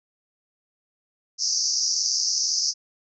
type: band-pass noise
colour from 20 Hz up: white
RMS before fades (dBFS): -24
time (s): 1.38-2.74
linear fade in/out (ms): 50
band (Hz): 4800 to 6200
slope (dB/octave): 96
effects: none